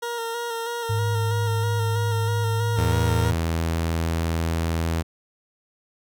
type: tone with vibrato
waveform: 20% pulse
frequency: 466.2 Hz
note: A#4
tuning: in tune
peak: -22 dBFS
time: 0.02-3.31 s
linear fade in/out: 10 ms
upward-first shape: square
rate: 3.1 Hz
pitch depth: 24 cents each way
type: tone with pitch glide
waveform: sine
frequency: 105.3 to 109.96 Hz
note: G#2 to A2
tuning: +24 to -1 cents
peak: -21 dBFS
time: 0.89-3.34 s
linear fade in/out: 10 ms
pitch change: +75 cents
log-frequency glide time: 2.36-3.06 s
type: tone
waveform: sawtooth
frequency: 82.41 Hz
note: E2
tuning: in tune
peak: -18 dBFS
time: 2.77-5.03 s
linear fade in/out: 20 ms
effects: none